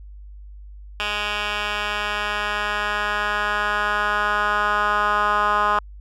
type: tone with band-pass filter sweep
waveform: 10% pulse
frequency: 207.7 Hz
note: G#3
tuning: in tune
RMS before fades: -22 dBFS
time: 1-5.79 s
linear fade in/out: 0 ms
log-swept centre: 2400 to 1200 Hz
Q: 2.9
effects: added 50 Hz sine -37 dBFS peak until 6 s

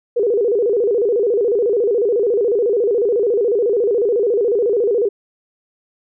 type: tone with vibrato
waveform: sine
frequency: 440 Hz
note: A4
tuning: in tune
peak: -13 dBFS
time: 0.16-5.09 s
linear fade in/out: 10 ms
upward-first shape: square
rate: 14 Hz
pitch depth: 150 cents each way
effects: none

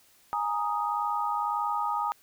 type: chord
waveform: sine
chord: Ab suspended second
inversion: none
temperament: equal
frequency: 830.6 / 932.3 / 1244.5 Hz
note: Ab5 / Bb5 / Eb6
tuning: 0 / 0 / 0 cents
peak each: -31 / -31 / -30 dBFS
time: 0.33-2.12 s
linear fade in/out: 0 ms
effects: white hiss -61 dBFS RMS until 2.22 s

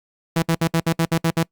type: tone bursts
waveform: sawtooth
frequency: 164.81 Hz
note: E3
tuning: in tune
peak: -12 dBFS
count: 9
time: 0.36-1.432 s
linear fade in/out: 5 ms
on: 64 ms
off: 62 ms
effects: noise-tail reverb RT60 0.1 s tail -25 dB re dry + Opus 48 kbps

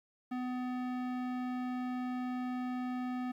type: tone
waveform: square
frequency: 250.9 Hz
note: B3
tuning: 28 cents sharp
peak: -35 dBFS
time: 0.31-3.32 s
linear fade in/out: 10 ms
effects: low-pass 2000 Hz 12 dB/octave + 11-bit

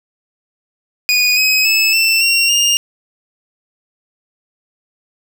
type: tone with pitch steps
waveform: 25% pulse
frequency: 2469 / 2535 / 2604 / 2674 / 2746 / 2820 Hz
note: D#7 / D#7 / E7 / E7 / F7 / F7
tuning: -14 / +32 / -22 / +24 / -30 / +16 cents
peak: -7 dBFS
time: 1.09-2.77 s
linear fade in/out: 0 ms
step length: 280 ms
effects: none

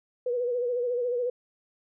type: tone with vibrato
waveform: sine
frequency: 488.4 Hz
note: B4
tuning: 19 cents flat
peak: -25 dBFS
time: 0.26-1.3 s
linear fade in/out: 5 ms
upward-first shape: sine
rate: 14 Hz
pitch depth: 53 cents each way
effects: none

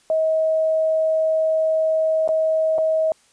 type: tone with dropouts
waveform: sine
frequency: 636 Hz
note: D#5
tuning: 38 cents sharp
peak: -16 dBFS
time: 0.1-3.12 s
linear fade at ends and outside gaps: 1 ms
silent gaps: 2.277-2.289 / 2.781-2.785 s
effects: white hiss -57 dBFS RMS until 3.32 s + resampled to 22050 Hz

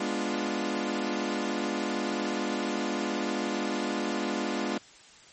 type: chord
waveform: sawtooth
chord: G# diminished seventh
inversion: none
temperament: equal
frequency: 207.7 / 246.9 / 293.7 / 349.2 Hz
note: G#3 / B3 / D4 / F4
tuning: 0 / 0 / 0 / 0 cents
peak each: -30 dBFS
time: 0-4.78 s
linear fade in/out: 5 ms
effects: white hiss -53 dBFS RMS until 5.32 s + MP3 32 kbps

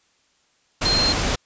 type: tone in noise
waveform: sine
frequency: 4186 Hz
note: C8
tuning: in tune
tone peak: -18 dBFS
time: 0.85-1.13 s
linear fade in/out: 10 ms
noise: pink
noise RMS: -22 dBFS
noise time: 0.81-1.36 s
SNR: +1 dB
effects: white hiss -63 dBFS RMS until 1.45 s + resampled to 16000 Hz

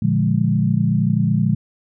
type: chord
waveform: sine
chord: Bb dominant seventh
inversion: none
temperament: equal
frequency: 116.54 / 146.83 / 174.61 / 207.7 Hz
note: Bb2 / D3 / F3 / Ab3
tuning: 0 / 0 / 0 / 0 cents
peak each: -20 dBFS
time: 0.02-1.55 s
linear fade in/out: 5 ms
effects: none

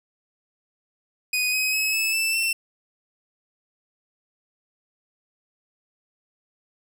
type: tone with pitch steps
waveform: sawtooth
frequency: 2489 / 2528 / 2568 / 2608 / 2649 / 2691 Hz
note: D#7 / D#7 / E7 / E7 / E7 / E7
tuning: 0 / +27 / -46 / -19 / +8 / +35 cents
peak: -18 dBFS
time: 1.33-2.53 s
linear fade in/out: 5 ms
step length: 200 ms
effects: none

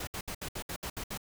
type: noise bursts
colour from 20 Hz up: pink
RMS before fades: -38 dBFS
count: 9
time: 0-1.176 s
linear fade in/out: 5 ms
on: 72 ms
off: 66 ms
effects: none

